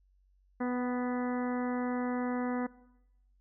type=harmonic tone with a mistuned harmonic; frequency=247.5 Hz; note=B3; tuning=4 cents sharp; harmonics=1 / 2 / 3 / 4 / 5 / 6 / 7 / 8; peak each=-31 / -37 / -41 / -43 / -45 / -47 / -48 / -49 dBFS; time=0.6-2.67 s; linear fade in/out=10 ms; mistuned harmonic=3; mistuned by=+16 cents; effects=noise-tail reverb RT60 0.9 s tail -20 dB re dry + added 47 Hz sine -64 dBFS peak until 3.4 s